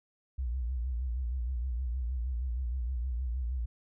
sine tone with vibrato, 61.74 Hz, B1, in tune, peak -30 dBFS, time 0.38-3.66 s, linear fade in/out 10 ms, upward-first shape sine, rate 6.4 Hz, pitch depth 120 cents each way, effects none

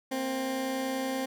20% pulse tone pair together, 233.1 / 263.5 Hz, A#3 / C4, 0 / +12 cents, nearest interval major second, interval 212 cents, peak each -36 / -25 dBFS, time 0.11-1.26 s, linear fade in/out 10 ms, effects none

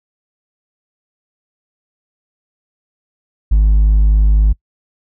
triangle tone with hard clipping, 51.91 Hz, G#1, in tune, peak -6 dBFS, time 3.51-4.53 s, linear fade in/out 10 ms, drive 1 dB, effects noise-tail reverb RT60 0.1 s tail -24 dB re dry

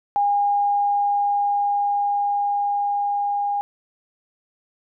sine tone with level ramp, 813 Hz, G#5, 37 cents flat, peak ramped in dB -16 to -20 dBFS, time 0.16-3.61 s, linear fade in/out 0 ms, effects none

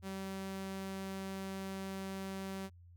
sawtooth tone, 192.6 Hz, G3, 30 cents flat, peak -36 dBFS, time 0.02-2.7 s, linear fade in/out 50 ms, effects added 87 Hz sine -55 dBFS peak until 2.96 s

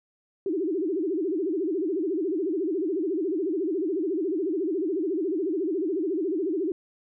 sine tone with vibrato, 349.2 Hz, F4, in tune, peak -24 dBFS, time 0.46-6.72 s, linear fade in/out 2 ms, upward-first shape sine, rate 14 Hz, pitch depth 250 cents each way, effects none

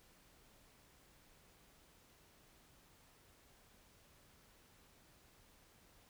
silence, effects pink hiss -67 dBFS RMS until 6.09 s

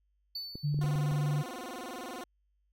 triangle tone with exponential decay, 4497 Hz, C#8, 24 cents sharp, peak -33 dBFS, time 0.35-1.14 s, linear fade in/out 5 ms, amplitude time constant 170 ms
clicks, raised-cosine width 3 ms, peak -28 dBFS, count 6, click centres 0.555 / 0.744 / 0.79 / 0.842 / 0.956 / 1.118 s
sine tone, 146.83 Hz, D3, in tune, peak -27 dBFS, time 0.63-1.43 s, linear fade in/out 20 ms
15% pulse tone with vibrato, 300.7 Hz, D4, 41 cents sharp, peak -33 dBFS, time 0.81-2.24 s, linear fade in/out 5 ms, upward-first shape square, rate 20 Hz, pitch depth 300 cents each way
effects added 50 Hz sine -70 dBFS peak until 2.72 s

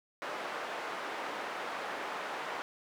white band-pass noise, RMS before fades -39 dBFS, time 0.22-2.62 s, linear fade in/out 0 ms, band 410 to 1400 Hz, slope 12 dB/octave, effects none

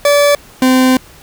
40% pulse tone pair in turn, 577 / 257.8 Hz, D5 / C4, -31 / -26 cents, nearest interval octave + major second, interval 1395 cents, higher first, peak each -6 dBFS, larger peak neither, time 0.05-0.35 / 0.62-0.97 s, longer second, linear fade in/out 2 ms, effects pink hiss -40 dBFS RMS until 1.22 s

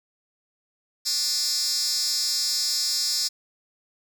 10% pulse tone with high-pass filter, 298.4 Hz, D4, 28 cents sharp, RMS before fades -25 dBFS, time 1.05-3.29 s, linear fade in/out 20 ms, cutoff 5400 Hz, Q 7.1, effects none

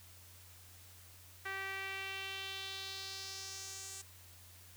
sawtooth tone with band-pass filter sweep, 387.6 Hz, G4, 20 cents flat, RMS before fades -44 dBFS, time 1.45-4.02 s, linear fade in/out 10 ms, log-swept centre 1800 to 7700 Hz, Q 2.6, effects added 90 Hz sine -59 dBFS peak until 4.76 s + white hiss -59 dBFS RMS until 4.76 s

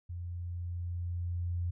sine tone with level ramp, 87.31 Hz, F2, in tune, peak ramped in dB -37 to -30 dBFS, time 0.09-1.71 s, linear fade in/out 10 ms, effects none

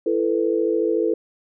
sine chord, E suspended fourth, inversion none, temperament equal with one note detuned, 333.7 / 440 / 493.9 Hz, E4 / A4 / B4, +21 / 0 / 0 cents, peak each -22 / -21 / -24 dBFS, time 0.06-1.14 s, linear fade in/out 5 ms, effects none

